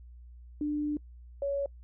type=tone pair in turn; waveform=sine; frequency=296.8 / 560.3 Hz; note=D4 / C#5; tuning=+18 / +18 cents; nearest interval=major seventh; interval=1100 cents; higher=second; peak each=-28 dBFS; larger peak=neither; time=0.61-0.97 / 1.42-1.66 s; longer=first; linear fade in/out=2 ms; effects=noise-tail reverb RT60 0.1 s tail -26 dB re dry + added 60 Hz sine -47 dBFS peak until 1.83 s